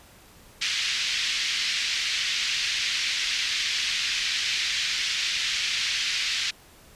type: band-pass noise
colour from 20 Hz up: pink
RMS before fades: -27 dBFS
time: 0.61-6.51 s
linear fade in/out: 10 ms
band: 2100 to 5500 Hz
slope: 24 dB/octave
effects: pink hiss -52 dBFS RMS until 6.95 s + resampled to 32000 Hz